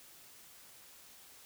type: silence
effects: white hiss -57 dBFS RMS until 1.45 s